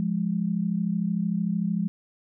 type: tone pair together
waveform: sine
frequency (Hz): 174.42 / 207.7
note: F3 / G#3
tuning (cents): -2 / 0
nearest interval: minor third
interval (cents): 302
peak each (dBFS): -26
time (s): 0-1.88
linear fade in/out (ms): 0
effects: none